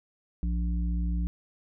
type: harmonic tone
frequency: 58.4 Hz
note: A#1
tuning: 4 cents sharp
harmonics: 1 / 3 / 5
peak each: -26 / -33 / -43 dBFS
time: 0.43-1.27 s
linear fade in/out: 0 ms
effects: none